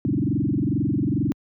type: tone with frequency modulation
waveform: sine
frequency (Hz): 207.1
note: G#3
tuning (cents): -5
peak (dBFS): -19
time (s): 0.05-1.32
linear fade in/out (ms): 0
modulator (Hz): 22.3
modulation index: 4.9
effects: high-pass 80 Hz 12 dB/octave